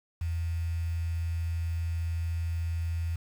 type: tone with quantisation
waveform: sine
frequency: 83.4 Hz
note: E2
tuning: 21 cents sharp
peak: -28 dBFS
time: 0.21-3.16 s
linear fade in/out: 5 ms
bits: 8
effects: none